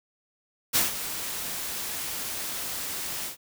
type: noise with ADSR envelope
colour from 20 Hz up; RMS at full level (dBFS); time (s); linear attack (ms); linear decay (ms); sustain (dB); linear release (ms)
white; -21; 0.73-3.37; 27; 150; -12; 110
effects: none